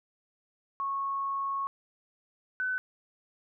sine tone pair in turn, 1100 / 1509.2 Hz, C#6 / F#6, -14 / +34 cents, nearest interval perfect fourth, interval 548 cents, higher second, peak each -29 / -28 dBFS, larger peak second, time 0.8-1.67 / 2.6-2.78 s, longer first, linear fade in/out 0 ms, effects none

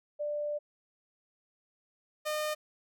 sine / sawtooth tone pair in turn, 591 / 609 Hz, D5 / D#5, +11 / -37 cents, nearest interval minor second, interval 52 cents, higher second, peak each -31 / -27 dBFS, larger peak second, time 0.19-0.59 / 2.25-2.55 s, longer first, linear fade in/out 20 ms, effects none

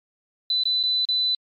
sine tone with dropouts, 4000 Hz, B7, 21 cents sharp, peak -19 dBFS, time 0.5-1.35 s, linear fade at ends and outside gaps 2 ms, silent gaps 0.636-0.654 / 0.83-0.836 / 1.052-1.087 s, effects MP3 64 kbps

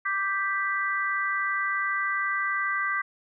sine chord, G major, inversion second, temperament equal, 1174.7 / 1568 / 1975.5 Hz, D6 / G6 / B6, 0 / 0 / 0 cents, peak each -29 dBFS, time 0.05-3.02 s, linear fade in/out 10 ms, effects none

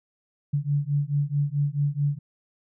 sine beating tone pair, 141.8 / 146.4 Hz, C#3 / D3, +40 / -5 cents, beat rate 4.6 Hz, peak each -25 dBFS, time 0.53-2.19 s, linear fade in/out 10 ms, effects none

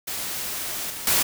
white noise with level steps, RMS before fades -30 / -34 / -20 dBFS, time 0.07-1.23 s, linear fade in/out 10 ms, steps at 0.9 / 1.07 s, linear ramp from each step 2 ms, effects none

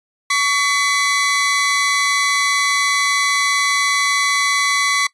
sawtooth tone pair together, 1130 / 2013 Hz, C#6 / B6, +33 / +33 cents, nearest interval minor seventh, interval 1000 cents, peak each -14 dBFS, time 0.3-5.07 s, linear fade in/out 5 ms, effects noise-tail reverb RT60 0.1 s tail -19 dB re dry + resampled to 22050 Hz

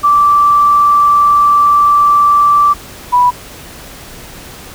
sine tone pair in turn, 1167 / 984 Hz, D6 / B5, -11 / -7 cents, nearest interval minor third, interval 296 cents, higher first, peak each -5 dBFS, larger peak neither, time 0.03-2.74 / 3.12-3.31 s, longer first, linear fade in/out 20 ms, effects pink hiss -32 dBFS RMS until 4.74 s

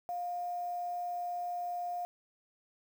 sine tone with quantisation, 707 Hz, F5, 21 cents sharp, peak -34 dBFS, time 0.09-2.05 s, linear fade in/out 0 ms, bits 9, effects none

